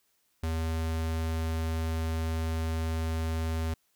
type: tone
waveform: square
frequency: 80.9 Hz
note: E2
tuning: 32 cents flat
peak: -29 dBFS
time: 0.43-3.74 s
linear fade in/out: 5 ms
effects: white hiss -72 dBFS RMS until 3.95 s